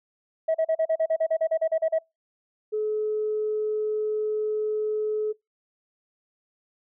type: tone bursts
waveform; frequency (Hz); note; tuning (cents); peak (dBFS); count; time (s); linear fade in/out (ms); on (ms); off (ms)
sine; 644; E5; -41; -18; 15; 0.48-1.988; 10; 66; 37
type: tone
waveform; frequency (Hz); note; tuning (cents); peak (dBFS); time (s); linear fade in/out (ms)
sine; 427.9; A4; -48; -23; 2.72-5.33; 20
effects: noise-tail reverb RT60 0.2 s tail -25 dB re dry + tanh soft clip ceiling -17 dBFS